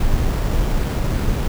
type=noise with sample-and-hold; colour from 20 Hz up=brown; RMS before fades=-18 dBFS; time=0-1.48 s; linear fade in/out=5 ms; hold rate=6300 Hz; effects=none